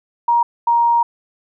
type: tone pair in turn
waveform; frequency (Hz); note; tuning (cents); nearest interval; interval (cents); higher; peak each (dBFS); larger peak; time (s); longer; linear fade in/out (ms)
sine; 944 / 939.6; A#5 / A#5; +22 / +13; unison; 9; first; -11; neither; 0.28-0.43 / 0.67-1.03; second; 5
effects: none